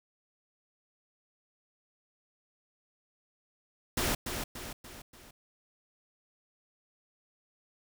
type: noise with echo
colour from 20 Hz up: pink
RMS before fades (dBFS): -30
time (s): 3.97-4.15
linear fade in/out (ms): 5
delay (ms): 290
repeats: 4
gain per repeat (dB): -6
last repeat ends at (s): 5.31
effects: none